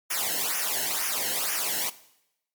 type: noise with flanger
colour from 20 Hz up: white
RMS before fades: -28 dBFS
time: 0.1-1.9 s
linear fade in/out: 10 ms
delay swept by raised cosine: 0.24 to 0.86 ms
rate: 2.1 Hz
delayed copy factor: -0.9
effects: noise-tail reverb RT60 0.8 s tail -17 dB re dry + MP3 96 kbps